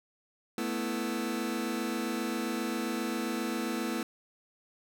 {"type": "chord", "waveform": "sawtooth", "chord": "A suspended second", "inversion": "none", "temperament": "just", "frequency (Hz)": [220, 247.5, 330], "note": ["A3", "B3", "E4"], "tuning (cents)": [0, 4, 2], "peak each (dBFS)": -31, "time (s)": [0.58, 4.03], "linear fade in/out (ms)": 2, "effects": []}